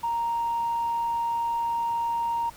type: tone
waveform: sine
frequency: 932 Hz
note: A#5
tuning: 1 cent flat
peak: -23 dBFS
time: 0.03-2.5 s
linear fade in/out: 10 ms
effects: tanh soft clip ceiling -20 dBFS + pink hiss -49 dBFS RMS until 2.56 s